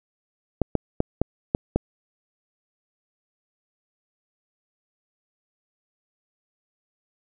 clicks, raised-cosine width 2 ms, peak -6 dBFS, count 6, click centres 0.617 / 0.753 / 1.004 / 1.216 / 1.549 / 1.76 s, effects none

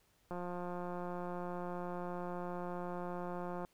click train, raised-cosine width 1 ms, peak -29 dBFS, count 592, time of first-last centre 0.31-3.649 s, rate 177 Hz, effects pink hiss -72 dBFS RMS until 3.73 s

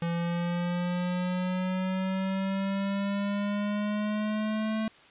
square exponential sweep, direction up, 169 to 220 Hz, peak -28 dBFS, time 0.02-4.88 s, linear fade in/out 2 ms, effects white hiss -55 dBFS RMS until 5.1 s + resampled to 8000 Hz

